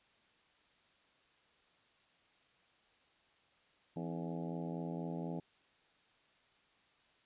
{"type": "harmonic tone with a mistuned harmonic", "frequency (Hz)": 84.1, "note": "E2", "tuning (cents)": 35, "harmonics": [2, 3, 4, 5, 6, 7, 8, 9, 10], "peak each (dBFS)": [-41, -45, -47, -49, -51, -52, -53, -54, -55], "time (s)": [3.96, 5.4], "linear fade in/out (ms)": 5, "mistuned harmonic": 4, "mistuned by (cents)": -78, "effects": ["white hiss -70 dBFS RMS until 7.25 s", "resampled to 8000 Hz"]}